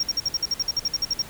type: tone bursts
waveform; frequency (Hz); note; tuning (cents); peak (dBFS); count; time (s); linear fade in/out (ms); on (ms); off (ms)
sine; 5570; F8; -5; -17; 15; 0-1.221; 5; 31; 54
effects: tanh soft clip ceiling -19 dBFS + pink hiss -42 dBFS RMS until 1.29 s